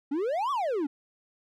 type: exponential two-way sweep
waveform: triangle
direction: up then down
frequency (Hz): 266.1 to 1178 to 266.1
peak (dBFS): -24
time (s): 0.11-0.87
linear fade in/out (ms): 10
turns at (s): 0.51
effects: none